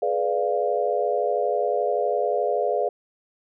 sine chord, G# diminished seventh, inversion none, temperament equal with one note detuned, 422.1 / 493.9 / 587.3 / 698.5 Hz, G#4 / B4 / D5 / F5, +28 / 0 / 0 / 0 cents, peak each -26 dBFS, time 0.02-2.89 s, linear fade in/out 5 ms, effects none

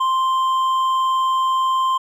triangle tone with hard clipping, 1046.5 Hz, C6, in tune, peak -17 dBFS, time 0-1.98 s, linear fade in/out 10 ms, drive 8 dB, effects none

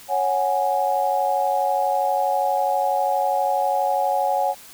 sine chord, C# suspended fourth, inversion none, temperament just, 554.4 / 739.2 / 831.5 Hz, C#5 / F#5 / G#5, 0 / -2 / +2 cents, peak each -24 / -22 / -22 dBFS, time 0.08-4.55 s, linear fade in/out 50 ms, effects white hiss -44 dBFS RMS until 4.73 s

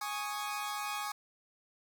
sawtooth chord, Ab suspended fourth, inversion none, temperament equal, 830.6 / 1108.7 / 1244.5 Hz, Ab5 / Db6 / Eb6, 0 / 0 / 0 cents, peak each -35 / -37 / -37 dBFS, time 0.01-1.12 s, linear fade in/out 5 ms, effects 10-bit

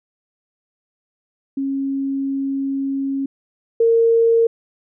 sine tone pair in turn, 273 / 459.1 Hz, C#4 / A#4, -26 / -26 cents, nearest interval major sixth, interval 900 cents, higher second, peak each -19 / -11 dBFS, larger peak second, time 1.57-3.26 / 3.8-4.47 s, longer first, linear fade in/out 5 ms, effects none

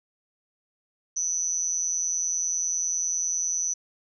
sine tone with amplitude modulation, 6000 Hz, F#8, 23 cents sharp, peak -20 dBFS, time 1.16-3.74 s, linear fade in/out 10 ms, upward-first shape sine, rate 170 Hz, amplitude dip 100%, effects none

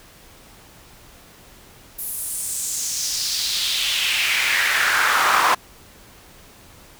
brown noise with high-pass filter sweep, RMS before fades -21 dBFS, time 1.98-5.55 s, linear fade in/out 10 ms, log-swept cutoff 12000 to 1000 Hz, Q 2.8, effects pink hiss -47 dBFS RMS until 6.99 s

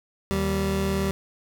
25% pulse tone pair together, 77.78 / 194.58 Hz, D#2 / G3, 0 / -13 cents, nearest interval octave + major third, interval 1587 cents, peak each -24 / -21 dBFS, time 0.31-1.11 s, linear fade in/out 0 ms, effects none

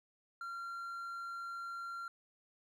triangle tone, 1377 Hz, F6, 25 cents flat, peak -39 dBFS, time 0.41-2.08 s, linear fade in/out 2 ms, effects none

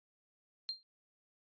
sine tone with exponential decay, 4186 Hz, C8, in tune, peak -32 dBFS, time 0.69-0.83 s, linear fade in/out 0 ms, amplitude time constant 30 ms, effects resampled to 11025 Hz

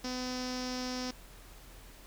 sawtooth tone with low-pass filter, 252.4 Hz, B3, 38 cents sharp, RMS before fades -37 dBFS, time 0.04-1.11 s, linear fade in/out 5 ms, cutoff 5400 Hz, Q 6.3, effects added 42 Hz sine -52 dBFS peak until 2.06 s + pink hiss -55 dBFS RMS until 2.06 s

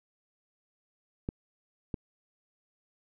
clicks, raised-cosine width 3 ms, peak -19 / -20 dBFS, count 2, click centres 1.289 / 1.942 s, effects none

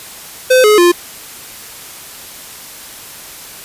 square tone with pitch steps, 512 / 423.1 / 349.7 Hz, C5 / G#4 / F4, -38 / +32 / +2 cents, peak -6 dBFS, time 0.5-0.92 s, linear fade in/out 10 ms, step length 140 ms, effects white hiss -32 dBFS RMS until 3.64 s + resampled to 32000 Hz

